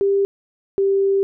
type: tone pair in turn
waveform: sine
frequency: 396.3 / 392.4 Hz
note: G4 / G4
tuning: +19 / +2 cents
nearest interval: unison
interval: 17 cents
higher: first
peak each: -14 dBFS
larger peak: neither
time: 0.01-0.25 / 0.78-1.23 s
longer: second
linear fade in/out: 0 ms
effects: none